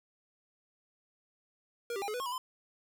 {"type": "tone with pitch steps", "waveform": "square", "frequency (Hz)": [474, 393.8, 804, 425.8, 493.2, 1083, 978, 1026], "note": ["A#4", "G4", "G5", "G#4", "B4", "C#6", "B5", "C6"], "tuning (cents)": [29, 8, 44, 43, -2, -41, -17, -34], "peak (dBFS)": -35, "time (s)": [1.9, 2.38], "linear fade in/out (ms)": 2, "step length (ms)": 60, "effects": []}